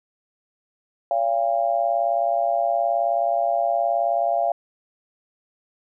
sine tone with amplitude modulation, 686 Hz, F5, 31 cents flat, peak -14 dBFS, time 1.11-4.52 s, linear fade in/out 2 ms, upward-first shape sine, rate 119 Hz, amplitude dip 100%, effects none

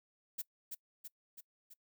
violet noise with echo, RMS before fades -39 dBFS, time 0.38-0.42 s, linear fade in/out 10 ms, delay 330 ms, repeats 4, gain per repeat -4 dB, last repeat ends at 1.74 s, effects noise-tail reverb RT60 0.1 s tail -23 dB re dry

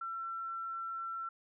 sine tone, 1348 Hz, E6, 38 cents sharp, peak -37 dBFS, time 0.01-1.29 s, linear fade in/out 5 ms, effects none

